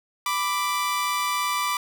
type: tone pair together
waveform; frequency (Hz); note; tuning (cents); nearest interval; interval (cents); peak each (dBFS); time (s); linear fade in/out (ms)
sawtooth; 991.8 / 1174.7; B5 / D6; +7 / 0; minor third; 293; -24 / -21; 0.26-1.77; 2
effects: none